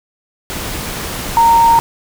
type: tone in noise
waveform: sine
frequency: 924 Hz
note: A#5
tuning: 16 cents flat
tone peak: -6 dBFS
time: 1.37-1.79 s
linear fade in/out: 0 ms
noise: pink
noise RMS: -23 dBFS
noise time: 0.5-1.8 s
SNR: +14 dB
effects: none